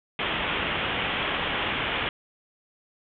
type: low-pass noise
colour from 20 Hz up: white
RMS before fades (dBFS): -28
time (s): 0.19-2.09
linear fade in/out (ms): 2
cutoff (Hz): 3400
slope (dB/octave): 96
effects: none